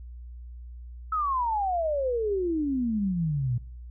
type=exponential sweep; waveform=sine; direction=down; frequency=1312 to 116.54 Hz; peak=-24 dBFS; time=1.12-3.58 s; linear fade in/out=5 ms; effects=noise-tail reverb RT60 0.5 s tail -20 dB re dry + added 60 Hz sine -39 dBFS peak until 3.9 s